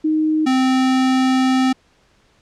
sine / square tone pair in turn, 311.1 / 259.9 Hz, D#4 / C4, 0 / -11 cents, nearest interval minor third, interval 311 cents, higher first, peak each -14 dBFS, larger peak neither, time 0.04-0.46 / 0.46-1.73 s, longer second, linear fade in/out 10 ms, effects pink hiss -57 dBFS RMS until 2.41 s + low-pass 6000 Hz 12 dB/octave

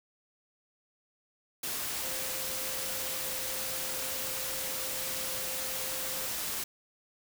sine tone in noise, 523.3 Hz, C5, in tune, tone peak -45 dBFS, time 2.03-6.26 s, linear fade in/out 5 ms, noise white, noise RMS -35 dBFS, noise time 1.63-6.64 s, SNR -13 dB, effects none

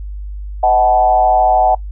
sine tone with frequency modulation, 747 Hz, F#5, 16 cents sharp, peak -8 dBFS, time 0.63-1.75 s, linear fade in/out 5 ms, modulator 113 Hz, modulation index 0.92, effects noise-tail reverb RT60 0.1 s tail -23 dB re dry + added 50 Hz sine -23 dBFS peak until 1.91 s

